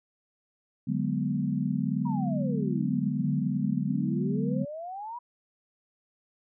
sine chord, G# half-diminished seventh, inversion second, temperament equal, 146.83 / 185 / 207.7 / 246.9 Hz, D3 / F#3 / G#3 / B3, 0 / 0 / 0 / 0 cents, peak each -31 dBFS, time 0.87-4.65 s, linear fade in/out 10 ms
sine exponential two-way sweep, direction down then up, 987.8 to 142.6 to 987.8 Hz, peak -35 dBFS, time 2.05-5.19 s, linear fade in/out 10 ms, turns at 3.31 s
effects none

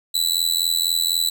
sawtooth tone with amplitude modulation, 3968 Hz, B7, 7 cents sharp, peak -11 dBFS, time 0.14-1.3 s, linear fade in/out 10 ms, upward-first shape sine, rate 84 Hz, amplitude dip 100%, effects none

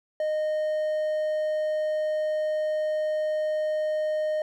triangle tone, 616 Hz, D#5, 17 cents flat, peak -22 dBFS, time 0.2-4.42 s, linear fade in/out 2 ms, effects none

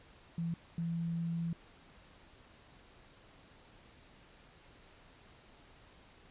sine tone bursts at uneven times, 167.7 Hz, E3, 30 cents sharp, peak -33 dBFS, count 2, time 0.38-0.54 / 0.78-1.53 s, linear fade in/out 2 ms, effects pink hiss -60 dBFS RMS until 6.3 s + resampled to 8000 Hz

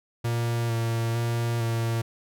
45% pulse tone with vibrato, 116.3 Hz, A#2, 4 cents flat, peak -24 dBFS, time 0.24-2.02 s, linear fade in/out 10 ms, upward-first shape square, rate 1.1 Hz, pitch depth 17 cents each way, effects none

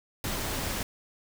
pink noise, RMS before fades -32 dBFS, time 0.24-0.83 s, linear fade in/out 2 ms, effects none

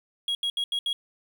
triangle tone bursts at uneven times, 3300 Hz, G#7, 12 cents flat, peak -23 dBFS, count 5, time 0.28-0.35 / 0.43-0.5 / 0.57-0.64 / 0.72-0.79 / 0.86-0.93 s, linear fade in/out 2 ms, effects 9-bit

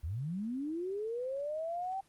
sine linear sweep, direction up, 68.1 to 784 Hz, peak -34 dBFS, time 0.03-2.01 s, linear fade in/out 10 ms, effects pink hiss -67 dBFS RMS until 2.08 s + Opus 32 kbps

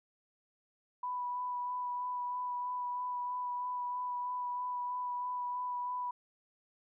sine tone with vibrato, 987.8 Hz, B5, in tune, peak -34 dBFS, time 1.03-6.11 s, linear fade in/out 5 ms, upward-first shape sine, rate 3.1 Hz, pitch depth 13 cents each way, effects none

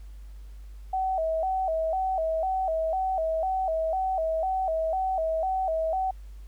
sine tone with vibrato, 698.5 Hz, F5, in tune, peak -24 dBFS, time 0.93-6.11 s, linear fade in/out 5 ms, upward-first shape square, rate 2 Hz, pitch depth 140 cents each way, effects added 50 Hz sine -40 dBFS peak until 6.47 s + pink hiss -63 dBFS RMS until 6.47 s

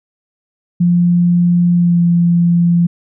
sine tone with pitch glide, 174.61 to 172.01 Hz, F3 to F3, 0 to -26 cents, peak -8 dBFS, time 0.8-2.87 s, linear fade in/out 10 ms, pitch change -26 cents, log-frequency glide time 1.74-2.02 s, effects none

